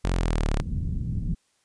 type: exponential sweep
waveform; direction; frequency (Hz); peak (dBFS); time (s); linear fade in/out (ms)
sawtooth; down; 46.25 to 34.48; -18; 0.04-0.61; 10
type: low-pass noise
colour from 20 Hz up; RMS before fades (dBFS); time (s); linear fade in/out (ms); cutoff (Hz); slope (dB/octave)
white; -28; 0.6-1.35; 10; 160; 24
effects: white hiss -68 dBFS RMS until 1.64 s + resampled to 22050 Hz